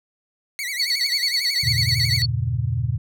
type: tone with vibrato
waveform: sawtooth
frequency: 2093 Hz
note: C7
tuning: in tune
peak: -22 dBFS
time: 0.59-2.22 s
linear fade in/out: 0 ms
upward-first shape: sine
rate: 11 Hz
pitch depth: 150 cents each way
type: tone with tremolo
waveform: sine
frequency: 4435 Hz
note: C#8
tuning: in tune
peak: -18 dBFS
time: 0.79-2.26 s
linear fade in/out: 10 ms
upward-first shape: square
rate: 9.1 Hz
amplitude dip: 60%
type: chord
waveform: sine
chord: E diminished seventh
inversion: none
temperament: just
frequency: 82.41 / 98.89 / 118.67 / 142.4 Hz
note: E2 / G2 / Bb2 / Db3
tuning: 0 / +16 / +31 / +47 cents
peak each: -28 / -28 / -22 / -28 dBFS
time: 1.63-2.98 s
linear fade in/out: 10 ms
effects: none